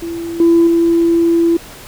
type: tone with level steps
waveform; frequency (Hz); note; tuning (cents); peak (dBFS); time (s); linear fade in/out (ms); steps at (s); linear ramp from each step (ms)
sine; 336.1; E4; +34; -20 / -5 / -8; 0.02-1.57; 5; 0.4 / 0.67; 2
effects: tanh soft clip ceiling -3 dBFS + pink hiss -35 dBFS RMS until 1.87 s